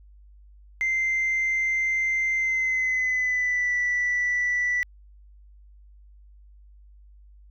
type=tone with pitch glide; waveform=sine; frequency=2083 to 1967.2 Hz; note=C7 to B6; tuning=-8 to -7 cents; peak=-20 dBFS; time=0.81-4.83 s; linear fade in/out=0 ms; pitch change=-99 cents; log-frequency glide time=2.36-3.74 s; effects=tanh soft clip ceiling -19 dBFS + added 50 Hz sine -48 dBFS peak until 7.5 s